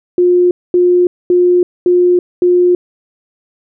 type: tone bursts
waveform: sine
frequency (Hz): 356.4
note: F4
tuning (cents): +35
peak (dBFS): -6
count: 5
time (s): 0.18-2.75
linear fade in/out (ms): 2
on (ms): 330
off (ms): 230
effects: none